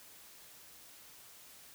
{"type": "silence", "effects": ["white hiss -56 dBFS RMS until 1.74 s"]}